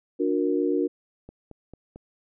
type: chord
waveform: sine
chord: D augmented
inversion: none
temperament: equal with one note detuned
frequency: 293.7 / 361.5 / 466.2 Hz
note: D4 / F#4 / A#4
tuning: 0 / -40 / 0 cents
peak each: -25 / -25 / -27 dBFS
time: 0.19-0.88 s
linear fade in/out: 20 ms
type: click train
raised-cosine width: 2 ms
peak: -29 dBFS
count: 4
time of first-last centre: 1.29-1.96 s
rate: 4.48 Hz
effects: none